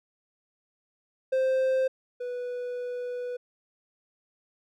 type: tone pair in turn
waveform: triangle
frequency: 523.3 / 492.2 Hz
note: C5 / B4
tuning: 0 / -6 cents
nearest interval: minor second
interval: 106 cents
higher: first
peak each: -20 / -29 dBFS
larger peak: first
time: 1.32-1.88 / 2.2-3.37 s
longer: second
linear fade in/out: 10 ms
effects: none